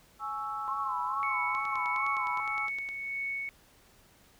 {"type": "chord", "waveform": "sine", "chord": "C# minor", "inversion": "second", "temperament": "equal with one note detuned", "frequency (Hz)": [837.8, 1108.7, 1318.5], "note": ["G#5", "C#6", "E6"], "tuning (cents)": [15, 0, 0], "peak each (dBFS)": [-38, -41, -35], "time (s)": [0.19, 2.7], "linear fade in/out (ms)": 50}
{"type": "tone with vibrato", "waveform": "sine", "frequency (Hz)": 1046.5, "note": "C6", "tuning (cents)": 0, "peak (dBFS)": -32, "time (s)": [0.68, 2.4], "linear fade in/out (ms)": 0, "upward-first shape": "sine", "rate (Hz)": 2.3, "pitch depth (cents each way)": 110}
{"type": "tone with tremolo", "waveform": "sine", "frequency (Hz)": 2217, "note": "C#7", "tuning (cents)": 0, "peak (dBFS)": -31, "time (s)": [1.23, 3.49], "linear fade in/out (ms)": 0, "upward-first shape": "sine", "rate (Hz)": 1.6, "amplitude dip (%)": 40}
{"type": "click train", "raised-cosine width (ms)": 0.2, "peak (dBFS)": -28, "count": 14, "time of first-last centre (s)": [1.55, 2.889], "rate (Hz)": 9.71}
{"effects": ["pink hiss -61 dBFS RMS until 4.39 s"]}